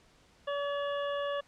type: harmonic tone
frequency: 570 Hz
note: C#5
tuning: 48 cents sharp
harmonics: 1 / 2 / 3 / 5 / 6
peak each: -32 / -38 / -42 / -46 / -48 dBFS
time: 0.47-1.41 s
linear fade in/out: 10 ms
effects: pink hiss -63 dBFS RMS until 1.47 s + low-pass 7000 Hz 12 dB/octave